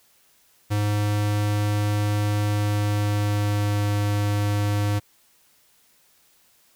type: tone with pitch glide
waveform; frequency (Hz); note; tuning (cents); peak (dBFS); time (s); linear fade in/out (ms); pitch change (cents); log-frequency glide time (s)
square; 104 to 102.98; G#2 to G#2; +3 to -14; -21; 0.7-5; 20; -17; 2.51-3.93
effects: white hiss -60 dBFS RMS until 6.75 s